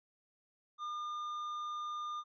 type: tone with tanh clipping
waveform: triangle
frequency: 1208 Hz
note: D6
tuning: 48 cents sharp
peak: -39 dBFS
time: 0.78-2.24 s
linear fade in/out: 50 ms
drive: 11 dB
effects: resampled to 16000 Hz